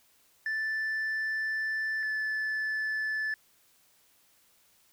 sine tone pair in turn, 1760 / 1740.8 Hz, A6 / A6, 0 / -19 cents, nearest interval unison, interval 19 cents, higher first, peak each -26 dBFS, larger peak neither, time 0.46-2.03 / 2.03-3.34 s, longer first, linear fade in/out 2 ms, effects tanh soft clip ceiling -28 dBFS + white hiss -65 dBFS RMS until 4.92 s

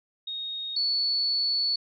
sine tone pair in turn, 3729 / 4435 Hz, A#7 / C#8, 0 / 0 cents, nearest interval minor third, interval 300 cents, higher second, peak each -31 / -23 dBFS, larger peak second, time 0.27-0.76 / 0.76-1.76 s, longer second, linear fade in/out 5 ms, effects none

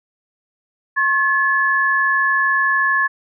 sine tone pair together, 1082 / 1715.3 Hz, C#6 / A6, -42 / -45 cents, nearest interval minor sixth, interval 797 cents, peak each -19 / -15 dBFS, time 0.96-3.08 s, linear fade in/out 20 ms, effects none

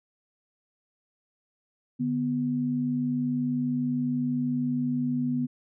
sine tone pair together, 146.81 / 246.9 Hz, D3 / B3, 0 / 0 cents, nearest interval major sixth, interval 900 cents, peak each -32 / -25 dBFS, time 1.99-5.47 s, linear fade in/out 20 ms, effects none

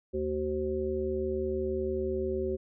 harmonic tone, 75.5 Hz, D2, 48 cents sharp, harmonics 1 / 3 / 5 / 7, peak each -37 / -38 / -30 / -37 dBFS, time 0.13-2.57 s, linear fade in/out 20 ms, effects none

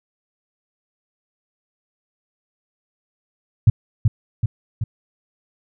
sine tone with echo, 109.7 Hz, A2, 5 cents flat, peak -6 dBFS, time 3.67-3.7 s, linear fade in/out 5 ms, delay 380 ms, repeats 3, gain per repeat -4 dB, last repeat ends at 4.84 s, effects none

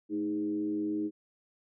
sine tone with frequency modulation, 312.9 Hz, D#4, 10 cents sharp, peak -29 dBFS, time 0.09-1.11 s, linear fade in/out 50 ms, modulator 96.7 Hz, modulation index 0.61, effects none

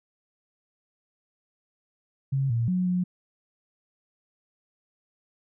sine tone with pitch steps, 135.9 / 116.4 / 182.4 / 180.4 Hz, C#3 / A#2 / F#3 / F#3, -34 / -2 / -24 / -44 cents, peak -22 dBFS, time 2.32-3.04 s, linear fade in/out 10 ms, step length 180 ms, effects none

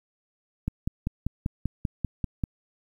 click train, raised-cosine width 5 ms, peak -14 dBFS, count 10, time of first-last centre 0.68-2.438 s, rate 5.12 Hz, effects 9-bit

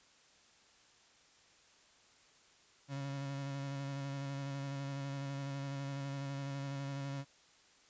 35% pulse tone with vibrato, 138.59 Hz, C#3, in tune, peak -37 dBFS, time 2.88-7.25 s, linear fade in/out 50 ms, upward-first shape square, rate 12 Hz, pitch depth 18 cents each way, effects white hiss -65 dBFS RMS until 7.89 s + resampled to 16000 Hz

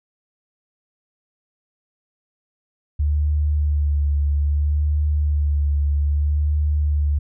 sine tone with vibrato, 73.42 Hz, D2, in tune, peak -16 dBFS, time 2.99-7.19 s, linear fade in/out 10 ms, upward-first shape sine, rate 0.62 Hz, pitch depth 30 cents each way, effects none

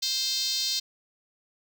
5% pulse tone with high-pass filter, 523 Hz, C5, 1 cent flat, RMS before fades -28 dBFS, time 0.02-0.8 s, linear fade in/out 10 ms, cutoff 4200 Hz, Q 3.4, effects none

